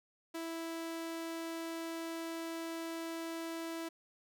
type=tone; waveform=sawtooth; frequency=329.6 Hz; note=E4; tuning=in tune; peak=-35 dBFS; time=0.34-3.89 s; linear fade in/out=10 ms; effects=none